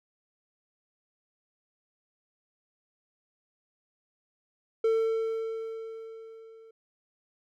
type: tone with level ramp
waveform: triangle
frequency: 448.5 Hz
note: A4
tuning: 33 cents sharp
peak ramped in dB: -19 to -48 dBFS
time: 4.84-6.71 s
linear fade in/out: 5 ms
effects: none